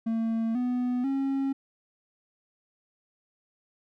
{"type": "tone with pitch steps", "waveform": "triangle", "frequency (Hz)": [226, 247.9, 271.9], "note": ["A3", "B3", "C#4"], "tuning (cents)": [47, 7, -33], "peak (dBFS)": -23, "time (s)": [0.06, 1.53], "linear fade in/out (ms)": 10, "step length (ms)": 490, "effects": []}